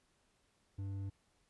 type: tone with hard clipping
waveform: sine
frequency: 98 Hz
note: G2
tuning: in tune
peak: -40 dBFS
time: 0.78-1.1 s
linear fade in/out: 10 ms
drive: 6 dB
effects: pink hiss -75 dBFS RMS until 1.49 s + resampled to 24000 Hz